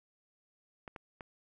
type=clicks; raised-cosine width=0.5 ms; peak=-29 dBFS; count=3; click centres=0.878 / 0.962 / 1.208 s; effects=none